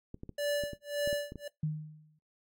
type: clicks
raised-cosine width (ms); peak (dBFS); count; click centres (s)
3; -29; 9; 0.144 / 0.234 / 0.293 / 0.637 / 0.733 / 1.075 / 1.129 / 1.321 / 1.357
type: tone with tremolo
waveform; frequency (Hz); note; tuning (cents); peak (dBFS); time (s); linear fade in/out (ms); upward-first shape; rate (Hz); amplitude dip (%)
square; 581; D5; -19; -29; 0.38-1.48; 5; sine; 1.8; 100
type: tone with exponential decay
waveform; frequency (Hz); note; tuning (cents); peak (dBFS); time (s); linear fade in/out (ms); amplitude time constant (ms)
sine; 153.8; D#3; -20; -27; 1.63-2.19; 5; 120
effects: noise-tail reverb RT60 0.2 s tail -23 dB re dry + AAC 64 kbps